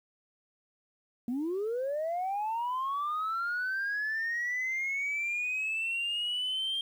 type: linear sweep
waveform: sine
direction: up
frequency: 230 to 3200 Hz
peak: -28 dBFS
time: 1.28-6.81 s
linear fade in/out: 2 ms
effects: tanh soft clip ceiling -27 dBFS + 10-bit